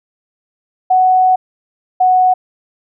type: tone pair in turn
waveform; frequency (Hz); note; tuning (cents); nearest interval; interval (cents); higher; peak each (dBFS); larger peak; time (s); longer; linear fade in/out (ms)
sine; 743 / 738.9; F#5 / F#5; +7 / -3; unison; 10; first; -7; neither; 0.9-1.36 / 2-2.34; first; 10
effects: none